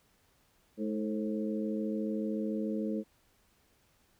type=harmonic tone with a mistuned harmonic; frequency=106.8 Hz; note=G#2; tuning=49 cents sharp; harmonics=2 / 3 / 4 / 5; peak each=-33 / -37 / -39 / -41 dBFS; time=0.77-3.04 s; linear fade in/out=50 ms; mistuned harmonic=4; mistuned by=+52 cents; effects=pink hiss -69 dBFS RMS until 4.19 s